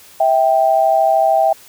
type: tone pair together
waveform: sine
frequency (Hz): 651 / 784.1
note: E5 / G5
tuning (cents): -22 / 0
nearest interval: minor third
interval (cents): 322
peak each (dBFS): -13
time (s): 0.2-1.53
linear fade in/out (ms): 5
effects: white hiss -43 dBFS RMS until 1.68 s